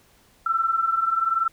sine tone pair together, 1323.2 / 1344 Hz, E6 / E6, +6 / +33 cents, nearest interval unison, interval 27 cents, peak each -25 / -21 dBFS, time 0.46-1.48 s, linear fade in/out 5 ms, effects pink hiss -58 dBFS RMS until 1.52 s

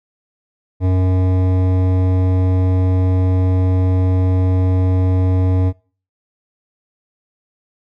sine tone with hard clipping, 92.5 Hz, F#2, in tune, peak -14 dBFS, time 0.8-5.73 s, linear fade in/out 50 ms, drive 14 dB, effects noise-tail reverb RT60 0.4 s tail -23 dB re dry

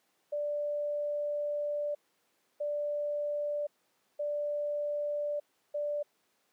sine tone bursts at uneven times, 587.3 Hz, D5, in tune, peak -30 dBFS, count 4, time 0.32-1.95 / 2.6-3.67 / 4.19-5.4 / 5.74-6.03 s, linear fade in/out 10 ms, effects pink hiss -73 dBFS RMS until 6.52 s + high-pass 300 Hz 12 dB/octave

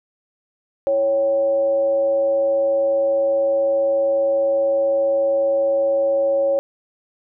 sine tone with frequency modulation, 554.4 Hz, C#5, in tune, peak -15 dBFS, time 0.87-6.59 s, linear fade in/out 0 ms, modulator 224 Hz, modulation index 0.25, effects none

